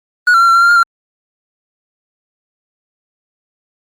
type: tone with pitch steps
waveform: triangle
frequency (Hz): 1459 / 1358 / 1374 / 1356 / 1374 / 1388 / 1411 / 1374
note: F#6 / F6 / F6 / E6 / F6 / F6 / F6 / F6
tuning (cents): -25 / -49 / -29 / +49 / -29 / -11 / +17 / -29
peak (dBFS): -4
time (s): 0.27-0.83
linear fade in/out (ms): 2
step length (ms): 70
effects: Opus 24 kbps